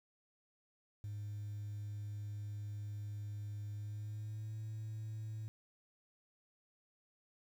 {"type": "tone with pitch glide", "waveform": "sine", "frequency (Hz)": [103.83, 108.93], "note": ["G#2", "A2"], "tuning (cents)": [0, -17], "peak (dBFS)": -39, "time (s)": [1.04, 5.48], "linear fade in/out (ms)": 0, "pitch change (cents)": 83, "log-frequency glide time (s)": [3.73, 4.57], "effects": ["tanh soft clip ceiling -39 dBFS", "11-bit"]}